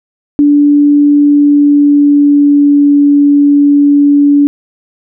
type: tone with pitch glide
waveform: sine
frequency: 290.4 to 287.1 Hz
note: D4 to D4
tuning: -19 to -39 cents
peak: -3 dBFS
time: 0.39-4.47 s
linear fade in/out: 0 ms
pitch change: -20 cents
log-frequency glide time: 1.14-2.97 s
effects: none